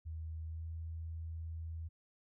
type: tone with pitch glide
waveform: sine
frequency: 80 to 81.49 Hz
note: D#2 to E2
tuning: +49 to -19 cents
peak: -40 dBFS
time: 0.05-1.89 s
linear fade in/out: 20 ms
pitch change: +32 cents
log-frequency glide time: 0.46-0.65 s
effects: none